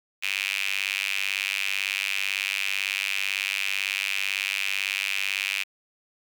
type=tone with high-pass filter; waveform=sawtooth; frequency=98 Hz; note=G2; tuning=in tune; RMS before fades=-28 dBFS; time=0.22-5.64 s; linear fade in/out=20 ms; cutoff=2500 Hz; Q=5.9; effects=none